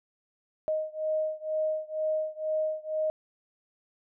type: beating tone pair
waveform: sine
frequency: 622.3 / 624.4 Hz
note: D#5 / D#5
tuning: 0 / +6 cents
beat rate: 2.1 Hz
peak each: -30 / -31 dBFS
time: 0.68-3.1 s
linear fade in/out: 0 ms
effects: none